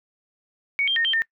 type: tone with pitch steps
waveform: sine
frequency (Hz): 2235 / 3182 / 1842 / 3141 / 1814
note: C#7 / G7 / A#6 / G7 / A#6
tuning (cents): +14 / +25 / -21 / +3 / -48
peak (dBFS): -19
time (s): 0.79-1.22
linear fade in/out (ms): 0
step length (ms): 86
effects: noise-tail reverb RT60 0.1 s tail -22 dB re dry